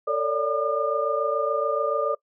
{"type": "tone cluster", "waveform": "sine", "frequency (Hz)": [448.3, 565, 592, 1208], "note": ["A4", "C#5", "D5", "D6"], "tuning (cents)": [32, 33, 14, 48], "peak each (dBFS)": -27, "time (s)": [0.07, 2.15], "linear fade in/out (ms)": 10, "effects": ["noise-tail reverb RT60 0.1 s tail -22 dB re dry"]}